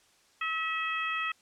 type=harmonic tone; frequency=645 Hz; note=E5; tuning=38 cents flat; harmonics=2 / 3 / 4 / 5; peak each=-33 / -35 / -34 / -41 dBFS; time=0.41-1.32 s; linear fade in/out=5 ms; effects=white hiss -64 dBFS RMS until 1.41 s + low-pass 8000 Hz 12 dB/octave